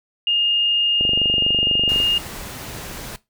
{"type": "tone", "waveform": "sine", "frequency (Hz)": 2833, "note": "F7", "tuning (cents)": 24, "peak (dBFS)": -16, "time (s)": [0.27, 2.18], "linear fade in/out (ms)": 2}
{"type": "click train", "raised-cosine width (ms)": 2, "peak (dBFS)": -14, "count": 25, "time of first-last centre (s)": [1.01, 2.002], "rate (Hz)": 24.2}
{"type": "noise", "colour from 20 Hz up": "pink", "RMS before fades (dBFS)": -33, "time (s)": [1.89, 3.16], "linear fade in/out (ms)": 0}
{"effects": ["noise-tail reverb RT60 0.2 s tail -18 dB re dry"]}